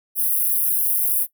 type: high-pass noise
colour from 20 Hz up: white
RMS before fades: -20 dBFS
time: 0.15-1.27 s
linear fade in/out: 50 ms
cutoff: 9700 Hz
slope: 96 dB/octave
effects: noise-tail reverb RT60 0.1 s tail -17 dB re dry